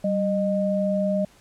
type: tone pair together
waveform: sine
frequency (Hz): 193.4 / 614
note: G3 / D#5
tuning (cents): -23 / -23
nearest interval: octave + minor sixth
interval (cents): 2000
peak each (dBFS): -23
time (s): 0.04-1.25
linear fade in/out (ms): 5
effects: pink hiss -55 dBFS RMS until 1.4 s + low-pass 11000 Hz 12 dB/octave